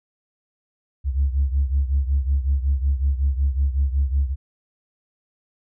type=beating tone pair; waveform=sine; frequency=67.4 / 72.8 Hz; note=C#2 / D2; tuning=-48 / -15 cents; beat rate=5.4 Hz; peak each=-18 / -22 dBFS; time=1.04-4.36 s; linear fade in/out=50 ms; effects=tanh soft clip ceiling -12 dBFS